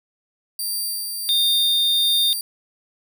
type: tone with tremolo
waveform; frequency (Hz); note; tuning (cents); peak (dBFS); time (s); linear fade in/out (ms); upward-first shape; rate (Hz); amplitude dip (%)
10% pulse; 4699; D8; 0; -16; 0.59-2.41; 2; sine; 1.4; 35
type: tone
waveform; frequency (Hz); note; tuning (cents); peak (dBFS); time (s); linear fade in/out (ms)
sine; 3644; A#7; -40; -16; 1.29-2.33; 0
effects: none